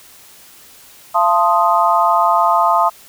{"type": "chord", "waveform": "sine", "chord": "F dominant seventh", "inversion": "none", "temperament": "equal with one note detuned", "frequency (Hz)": [683.7, 880, 1046.5, 1244.5], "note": ["F5", "A5", "C6", "Eb6"], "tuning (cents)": [-37, 0, 0, 0], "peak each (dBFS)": -16, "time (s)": [1.14, 2.9], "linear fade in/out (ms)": 20, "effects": ["white hiss -43 dBFS RMS until 3.08 s"]}